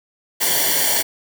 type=noise with comb filter; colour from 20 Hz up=white; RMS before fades=-18 dBFS; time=0.4-1.03 s; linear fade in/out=20 ms; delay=0.78 ms; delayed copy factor=-0.8; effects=none